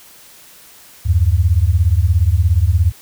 sine beating tone pair, 77.78 / 94.78 Hz, D#2 / F#2, 0 / +42 cents, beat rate 17 Hz, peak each -13 dBFS, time 1.05-2.92 s, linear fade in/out 20 ms, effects white hiss -43 dBFS RMS until 3.01 s

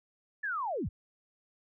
sine linear sweep, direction down, 1769 to 34.65 Hz, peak -31 dBFS, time 0.43-0.89 s, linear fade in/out 10 ms, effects none

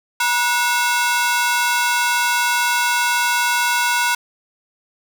sawtooth ring-modulated tone, 1213 Hz, D#6, 44 cents flat, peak -9 dBFS, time 0.2-4.15 s, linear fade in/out 5 ms, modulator 254 Hz, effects none

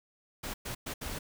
pink noise bursts at uneven times, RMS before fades -38 dBFS, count 4, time 0.43-0.54 / 0.65-0.75 / 0.86-0.94 / 1.01-1.19 s, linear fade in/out 10 ms, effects none

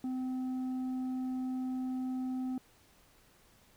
sine tone with tanh clipping, 256.9 Hz, C4, 32 cents flat, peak -34 dBFS, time 0.04-2.58 s, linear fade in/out 2 ms, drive 5 dB, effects pink hiss -64 dBFS RMS until 3.76 s

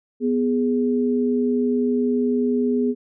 sine tone pair together, 246.9 / 415.2 Hz, B3 / G#4, 0 / 0 cents, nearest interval major sixth, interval 900 cents, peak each -19 / -22 dBFS, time 0.2-2.95 s, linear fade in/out 50 ms, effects none

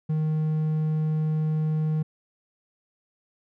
triangle tone, 155.56 Hz, D#3, in tune, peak -20 dBFS, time 0.09-2.03 s, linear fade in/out 10 ms, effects none

